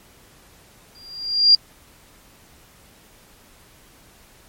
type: tone with exponential growth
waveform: sine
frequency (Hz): 4782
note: D8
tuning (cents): +30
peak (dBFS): -6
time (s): 0.95-1.55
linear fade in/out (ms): 2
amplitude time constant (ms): 130
effects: pink hiss -51 dBFS RMS until 4.48 s + MP3 64 kbps